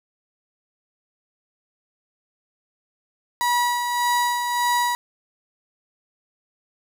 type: tone with tremolo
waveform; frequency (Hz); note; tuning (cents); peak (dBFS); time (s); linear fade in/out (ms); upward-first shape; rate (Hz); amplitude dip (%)
35% pulse; 968; B5; -35; -16; 3.41-4.95; 0; sine; 1.7; 45
effects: none